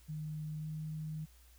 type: tone with pitch glide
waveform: sine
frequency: 153.8 to 155.5 Hz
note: D#3 to D#3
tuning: -20 to -1 cents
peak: -38 dBFS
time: 0.08-1.26 s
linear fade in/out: 20 ms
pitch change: +19 cents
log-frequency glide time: 0.59-0.67 s
effects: added 60 Hz sine -59 dBFS peak until 1.58 s + white hiss -66 dBFS RMS until 1.58 s